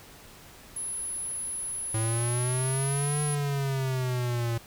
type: tone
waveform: sine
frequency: 10530 Hz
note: E9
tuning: 3 cents flat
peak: -31 dBFS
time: 0.76-3.35 s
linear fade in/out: 5 ms
type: exponential two-way sweep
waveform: square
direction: up then down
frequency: 110 to 149.1 to 115.2 Hz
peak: -27 dBFS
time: 1.94-4.58 s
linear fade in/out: 5 ms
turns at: 3.22 s
effects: pink hiss -50 dBFS RMS until 4.66 s